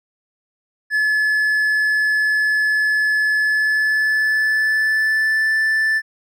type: tone with pitch glide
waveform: triangle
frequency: 1718 to 1760.2 Hz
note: A6 to A6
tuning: -42 to 0 cents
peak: -13 dBFS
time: 0.9-6.02 s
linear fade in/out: 50 ms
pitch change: +42 cents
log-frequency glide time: 3.37-5.55 s
effects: none